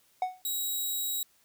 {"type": "tone with exponential decay", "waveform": "triangle", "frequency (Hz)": 740, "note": "F#5", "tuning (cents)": 0, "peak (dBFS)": -21, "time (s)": [0.22, 0.42], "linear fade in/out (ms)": 2, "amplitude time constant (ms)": 42}
{"type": "tone", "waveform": "5% pulse", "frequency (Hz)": 3847, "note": "B7", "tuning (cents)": -46, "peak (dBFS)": -22, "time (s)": [0.45, 1.23], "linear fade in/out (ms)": 2}
{"effects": ["white hiss -66 dBFS RMS until 1.44 s"]}